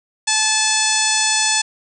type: harmonic tone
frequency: 868 Hz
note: A5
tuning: 24 cents flat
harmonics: 1 / 2 / 3 / 4 / 5 / 6 / 7 / 8 / 9 / 10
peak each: -24 / -24 / -24 / -24 / -24 / -24 / -24 / -24 / -24 / -24 dBFS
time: 0.27-1.62 s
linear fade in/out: 10 ms
effects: none